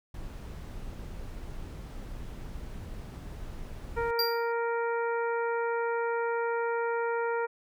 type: noise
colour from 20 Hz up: brown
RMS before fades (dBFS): -40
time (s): 0.14-4.11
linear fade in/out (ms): 5
type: harmonic tone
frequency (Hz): 466.2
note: A#4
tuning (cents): 0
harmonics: 1 / 2 / 3 / 4 / 5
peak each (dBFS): -29 / -33 / -36 / -42 / -46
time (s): 3.96-7.47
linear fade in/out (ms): 20
type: tone with exponential decay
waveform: square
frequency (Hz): 4747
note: D8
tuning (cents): +18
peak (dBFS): -24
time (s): 4.19-4.52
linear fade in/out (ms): 2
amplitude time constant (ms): 70
effects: none